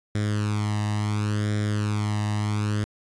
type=tone with flanger; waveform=sawtooth; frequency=105 Hz; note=G#2; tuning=19 cents sharp; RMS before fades=-25 dBFS; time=0.15-2.84 s; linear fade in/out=0 ms; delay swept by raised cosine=0.55 to 1.05 ms; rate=0.71 Hz; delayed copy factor=+0.75; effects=resampled to 22050 Hz